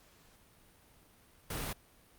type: noise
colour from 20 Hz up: pink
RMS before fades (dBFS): -38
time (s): 1.5-1.73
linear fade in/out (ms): 5
effects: pink hiss -63 dBFS RMS until 2.18 s + Opus 48 kbps